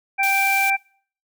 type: harmonic tone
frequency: 784 Hz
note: G5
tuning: in tune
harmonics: 1 / 2 / 3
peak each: -21 / -28 / -19 dBFS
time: 0.18-0.77 s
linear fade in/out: 20 ms
type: high-pass noise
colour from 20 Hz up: white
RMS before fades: -30 dBFS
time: 0.23-0.7 s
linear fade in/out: 2 ms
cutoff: 2600 Hz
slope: 24 dB/octave
effects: noise-tail reverb RT60 0.5 s tail -24 dB re dry